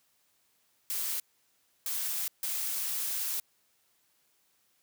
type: noise bursts at uneven times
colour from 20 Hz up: blue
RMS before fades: -33 dBFS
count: 3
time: 0.9-1.2 / 1.86-2.28 / 2.43-3.4 s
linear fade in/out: 2 ms
effects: white hiss -71 dBFS RMS until 4.82 s + high-pass 60 Hz 12 dB/octave